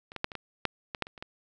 clicks, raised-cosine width 0.3 ms, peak -28 / -19 / -11 / -25 / -20 / -10 / -18 / -12 / -28 / -30 / -22 dBFS, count 11, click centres 0.119 / 0.163 / 0.244 / 0.318 / 0.353 / 0.653 / 0.948 / 1.023 / 1.069 / 1.178 / 1.225 s, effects none

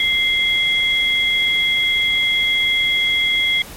sine tone pair together, 2093 / 3322 Hz, C7 / G#7, 0 / 0 cents, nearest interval minor sixth, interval 800 cents, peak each -17 dBFS, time 0-3.62 s, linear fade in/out 2 ms, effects pink hiss -36 dBFS RMS until 3.76 s + MP3 64 kbps

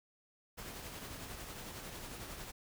pink noise with tremolo, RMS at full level -45 dBFS, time 0.57-2.52 s, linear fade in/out 20 ms, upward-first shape triangle, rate 11 Hz, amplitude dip 40%, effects none

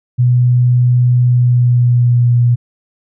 sine tone with pitch glide, 123.47 to 120.72 Hz, B2 to B2, 0 to -39 cents, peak -7 dBFS, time 0.18-2.56 s, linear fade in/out 20 ms, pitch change -39 cents, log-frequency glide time 1.24-2.37 s, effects none

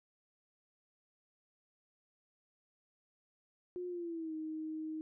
sine tone with pitch glide, 358.3 to 313.7 Hz, F4 to D#4, +44 to +14 cents, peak -38 dBFS, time 3.76-5.01 s, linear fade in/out 0 ms, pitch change -230 cents, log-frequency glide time 3.88-4.34 s, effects none

